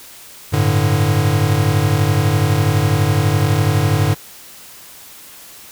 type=chord; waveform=square; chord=G suspended second; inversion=none; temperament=equal; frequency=98 / 110 / 146.83 Hz; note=G2 / A2 / D3; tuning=0 / 0 / 0 cents; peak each=-18 dBFS; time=0.52-4.15 s; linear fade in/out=20 ms; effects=white hiss -39 dBFS RMS until 5.71 s